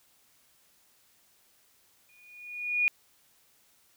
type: tone with exponential growth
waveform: sine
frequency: 2448 Hz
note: D#7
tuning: 29 cents flat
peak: -20 dBFS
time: 2.09-2.88 s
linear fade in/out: 0 ms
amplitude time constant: 170 ms
effects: white hiss -65 dBFS RMS until 3.96 s